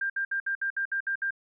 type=tone bursts; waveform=sine; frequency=1592 Hz; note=G6; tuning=26 cents sharp; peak=-26 dBFS; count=9; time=0.01-1.307 s; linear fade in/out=5 ms; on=89 ms; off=62 ms; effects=none